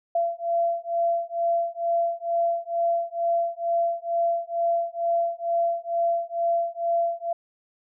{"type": "beating tone pair", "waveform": "sine", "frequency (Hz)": [679, 681.2], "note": ["F5", "F5"], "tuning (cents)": [-49, -43], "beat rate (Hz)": 2.2, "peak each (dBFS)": -25, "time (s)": [0.15, 7.33], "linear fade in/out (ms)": 5, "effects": []}